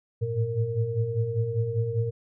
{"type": "tone cluster", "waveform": "sine", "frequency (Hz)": [105.2, 110.3, 115.3, 462.7], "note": ["G#2", "A2", "A#2", "A#4"], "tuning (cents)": [23, 5, -19, -13], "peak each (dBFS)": [-32, -32, -27, -30], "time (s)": [0.21, 2.11], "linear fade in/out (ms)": 20, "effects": []}